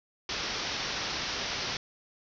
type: low-pass noise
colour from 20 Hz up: white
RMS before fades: -34 dBFS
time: 0.29-1.77 s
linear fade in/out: 2 ms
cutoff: 5900 Hz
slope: 96 dB/octave
effects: none